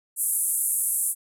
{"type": "band-pass noise", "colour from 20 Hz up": "white", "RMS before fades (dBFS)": -25, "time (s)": [0.16, 1.15], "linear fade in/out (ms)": 50, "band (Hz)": [8500, 12000], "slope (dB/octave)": 48, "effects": []}